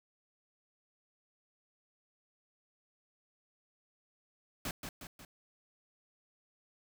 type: noise with echo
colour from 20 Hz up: pink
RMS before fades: -38 dBFS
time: 4.65-4.71 s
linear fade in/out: 2 ms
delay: 180 ms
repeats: 3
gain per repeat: -5 dB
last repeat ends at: 5.25 s
effects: none